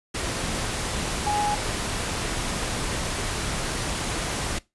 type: tone in noise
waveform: sine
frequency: 830.6 Hz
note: G#5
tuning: in tune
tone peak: -22 dBFS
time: 1.26-1.55 s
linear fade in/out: 10 ms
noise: pink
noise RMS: -28 dBFS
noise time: 0.14-4.59 s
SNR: +3 dB
effects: noise-tail reverb RT60 0.2 s tail -20 dB re dry + resampled to 24000 Hz